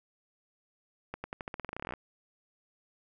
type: accelerating click train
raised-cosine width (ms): 0.5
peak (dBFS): -22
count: 19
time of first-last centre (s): 1.14-1.938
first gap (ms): 100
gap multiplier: 0.89
effects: none